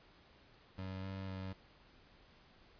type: tone with pitch steps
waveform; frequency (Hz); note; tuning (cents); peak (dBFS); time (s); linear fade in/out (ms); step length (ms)
25% pulse; 94.6 / 96 / 94.7; F#2 / G2 / F#2; +39 / -36 / +41; -38; 0.78-1.53; 5; 250
effects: pink hiss -64 dBFS RMS until 2.79 s + resampled to 11025 Hz